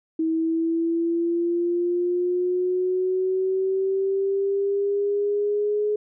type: linear sweep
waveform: sine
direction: up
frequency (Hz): 320.9 to 421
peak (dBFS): -20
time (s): 0.19-5.96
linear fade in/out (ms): 5
effects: none